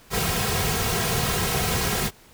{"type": "noise with comb filter", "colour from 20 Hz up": "pink", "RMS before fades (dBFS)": -24, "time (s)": [0.1, 2.11], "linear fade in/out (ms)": 50, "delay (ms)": 3.4, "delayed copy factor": -0.75, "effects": ["pink hiss -52 dBFS RMS until 2.33 s"]}